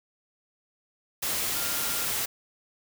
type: tone in noise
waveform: sine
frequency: 1397 Hz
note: F6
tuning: in tune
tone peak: -40 dBFS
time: 1.55-2.06 s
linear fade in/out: 10 ms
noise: white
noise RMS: -29 dBFS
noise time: 1.22-2.26 s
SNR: -14 dB
effects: none